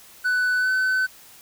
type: tone with pitch glide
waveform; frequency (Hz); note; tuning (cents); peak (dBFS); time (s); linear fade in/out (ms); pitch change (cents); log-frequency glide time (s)
triangle; 1493 to 1517.3; F#6 to F#6; +15 to +43; -17; 0.24-1.07; 20; +28; 0.57-0.7
effects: white hiss -48 dBFS RMS until 1.41 s